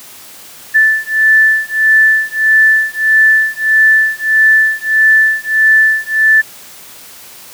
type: beating tone pair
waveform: sine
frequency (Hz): 1756 / 1757.6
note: A6 / A6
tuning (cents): -4 / -2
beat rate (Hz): 1.6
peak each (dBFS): -10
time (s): 0.74-6.42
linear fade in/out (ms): 20
effects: white hiss -35 dBFS RMS until 7.53 s + high-pass 80 Hz 12 dB/octave